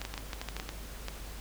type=clicks; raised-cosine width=0.2 ms; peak=-19 dBFS; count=11; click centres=0.016 / 0.051 / 0.14 / 0.178 / 0.332 / 0.415 / 0.487 / 0.566 / 0.599 / 0.691 / 1.084 s; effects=added 50 Hz sine -43 dBFS peak until 1.4 s + pink hiss -47 dBFS RMS until 1.4 s